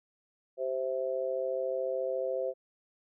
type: tone with amplitude modulation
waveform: sine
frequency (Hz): 523.3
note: C5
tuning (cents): 0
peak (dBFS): -25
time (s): 0.57-2.54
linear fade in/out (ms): 50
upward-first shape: sine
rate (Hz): 134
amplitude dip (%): 100
effects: none